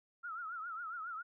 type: tone with vibrato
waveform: sine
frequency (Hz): 1351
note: E6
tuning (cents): +42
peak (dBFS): -40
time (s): 0.23-1.23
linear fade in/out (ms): 20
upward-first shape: triangle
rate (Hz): 7.3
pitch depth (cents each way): 140
effects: none